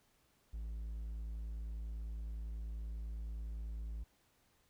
triangle tone, 55 Hz, A1, in tune, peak -38 dBFS, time 0.53-4.04 s, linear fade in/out 10 ms, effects pink hiss -73 dBFS RMS until 4.69 s

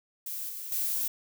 violet noise with level steps, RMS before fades -36 / -39 / -30 dBFS, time 0.26-1.08 s, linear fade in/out 5 ms, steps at 0.49 / 0.72 s, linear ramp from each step 2 ms, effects none

